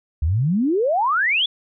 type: exponential sweep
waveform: sine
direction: up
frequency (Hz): 69.8 to 3520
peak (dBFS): -16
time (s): 0.22-1.46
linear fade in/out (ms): 5
effects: none